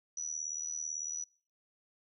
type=tone with amplitude modulation; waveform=sine; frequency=5890 Hz; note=F#8; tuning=9 cents flat; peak=-32 dBFS; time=0.17-1.24 s; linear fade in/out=5 ms; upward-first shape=sine; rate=78 Hz; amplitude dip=85%; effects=noise-tail reverb RT60 0.4 s tail -21 dB re dry